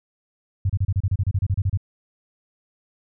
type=tone bursts; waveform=sine; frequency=96.2 Hz; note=G2; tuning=32 cents flat; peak=-17 dBFS; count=15; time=0.65-1.774 s; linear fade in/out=5 ms; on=46 ms; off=31 ms; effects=none